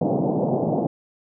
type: band-pass noise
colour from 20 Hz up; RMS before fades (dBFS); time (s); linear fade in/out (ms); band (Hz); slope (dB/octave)
pink; -22; 0.01-0.87; 5; 130 to 790; 48
effects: none